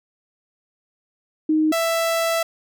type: tone pair in turn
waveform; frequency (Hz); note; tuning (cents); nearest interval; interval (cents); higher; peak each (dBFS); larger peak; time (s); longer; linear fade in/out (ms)
sine / sawtooth; 311.1 / 662.1; D#4 / E5; 0 / +7; octave + minor second; 1307; second; -15; neither; 1.49-1.72 / 1.72-2.43; second; 5
effects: none